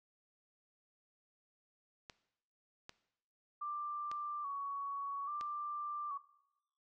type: clicks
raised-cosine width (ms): 0.2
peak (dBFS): -30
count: 4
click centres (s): 2.098 / 2.894 / 4.115 / 5.411
type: tone with vibrato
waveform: sine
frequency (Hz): 1151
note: D6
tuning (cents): -35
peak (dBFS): -38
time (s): 3.61-6.18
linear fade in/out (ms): 10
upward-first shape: square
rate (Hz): 0.6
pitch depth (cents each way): 47
effects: noise-tail reverb RT60 0.8 s tail -17 dB re dry